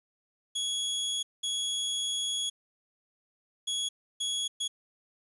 sawtooth tone bursts at uneven times, 3346 Hz, G#7, 12 cents sharp, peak -26 dBFS, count 5, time 0.55-1.23 / 1.43-2.5 / 3.67-3.89 / 4.2-4.48 / 4.6-4.68 s, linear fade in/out 10 ms, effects resampled to 24000 Hz + 10-bit

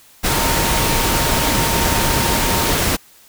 sine tone in noise, 920 Hz, A#5, 23 cents flat, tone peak -24 dBFS, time 0.28-2.73 s, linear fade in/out 20 ms, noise pink, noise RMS -17 dBFS, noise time 0.23-2.97 s, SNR -10 dB, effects white hiss -48 dBFS RMS until 3.28 s

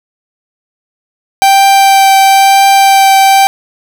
45% pulse tone with vibrato, 782 Hz, G5, 4 cents flat, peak -3 dBFS, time 1.42-3.47 s, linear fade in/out 0 ms, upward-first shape triangle, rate 1 Hz, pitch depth 11 cents each way, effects none

